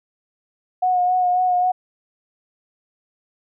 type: tone with vibrato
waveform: sine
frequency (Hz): 727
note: F#5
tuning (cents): -31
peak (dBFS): -15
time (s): 0.82-1.72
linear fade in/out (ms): 10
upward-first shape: sine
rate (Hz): 3.7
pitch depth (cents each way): 24
effects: none